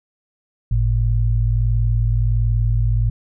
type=tone pair together; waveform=sine; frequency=50.93 / 112.4 Hz; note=G#1 / A2; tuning=-33 / +37 cents; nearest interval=octave + major second; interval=1370 cents; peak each=-17 dBFS; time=0.71-3.1 s; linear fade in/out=5 ms; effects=none